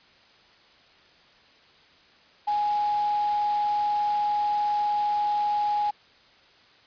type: tone in noise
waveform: sine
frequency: 832 Hz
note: G#5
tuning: 3 cents sharp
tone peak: -22 dBFS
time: 2.47-5.91 s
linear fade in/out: 10 ms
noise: white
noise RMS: -40 dBFS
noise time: 2.47-5.91 s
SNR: +15 dB
effects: white hiss -56 dBFS RMS until 6.86 s + resampled to 11025 Hz